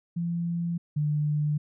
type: tone pair in turn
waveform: sine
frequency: 170.5 / 149.25 Hz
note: F3 / D3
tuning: -41 / +28 cents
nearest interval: major second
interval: 231 cents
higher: first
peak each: -26 / -23 dBFS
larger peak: second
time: 0.16-0.78 / 0.96-1.58 s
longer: neither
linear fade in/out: 10 ms
effects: none